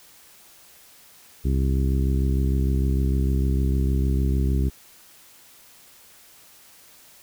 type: harmonic tone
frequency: 66.6 Hz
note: C2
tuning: 31 cents sharp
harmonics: 1 / 2 / 3 / 4 / 5 / 6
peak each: -20 / -26 / -30 / -32 / -34 / -36 dBFS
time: 1.44-4.7 s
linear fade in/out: 20 ms
effects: white hiss -51 dBFS RMS until 7.22 s